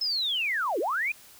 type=linear two-way sweep; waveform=sine; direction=down then up; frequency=5260 to 311.1 to 2520 Hz; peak=-25 dBFS; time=0.01-1.12 s; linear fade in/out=5 ms; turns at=0.79 s; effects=white hiss -52 dBFS RMS until 1.39 s